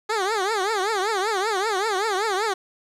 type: tone with vibrato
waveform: 15% pulse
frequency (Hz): 408.8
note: G#4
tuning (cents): -27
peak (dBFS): -15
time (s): 0.09-2.54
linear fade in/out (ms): 10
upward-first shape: triangle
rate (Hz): 5.2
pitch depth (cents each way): 220
effects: low-pass 8000 Hz 12 dB/octave + 9-bit